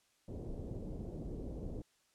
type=low-pass noise; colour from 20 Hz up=pink; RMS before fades=-43 dBFS; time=0.28-1.82 s; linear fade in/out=5 ms; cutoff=510 Hz; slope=24 dB/octave; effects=white hiss -73 dBFS RMS until 2.14 s + low-pass 9000 Hz 12 dB/octave